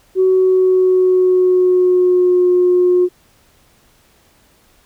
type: tone with pitch glide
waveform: sine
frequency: 374.8 to 359.5 Hz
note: F#4 to F#4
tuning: +22 to -50 cents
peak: -8 dBFS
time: 0.15-3.09 s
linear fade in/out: 50 ms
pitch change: -72 cents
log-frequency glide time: 0.26-2.48 s
effects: tanh soft clip ceiling -4 dBFS + pink hiss -53 dBFS RMS until 4.85 s